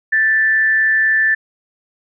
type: tone with frequency modulation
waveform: sine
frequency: 1764 Hz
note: A6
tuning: 4 cents sharp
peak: -11 dBFS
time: 0.12-1.35 s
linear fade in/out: 10 ms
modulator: 188 Hz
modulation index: 0.25
effects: none